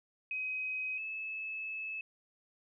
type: tone pair in turn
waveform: sine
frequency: 2526 / 2602 Hz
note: D#7 / E7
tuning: +26 / -23 cents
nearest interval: minor second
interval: 51 cents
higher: second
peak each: -34 / -37 dBFS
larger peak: first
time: 0.31-0.98 / 0.98-2.01 s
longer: second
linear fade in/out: 2 ms
effects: none